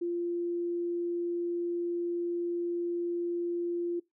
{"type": "tone", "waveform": "sine", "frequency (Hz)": 346.1, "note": "F4", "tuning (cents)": -16, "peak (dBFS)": -29, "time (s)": [0.01, 4], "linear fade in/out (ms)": 10, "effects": ["noise-tail reverb RT60 0.2 s tail -23 dB re dry"]}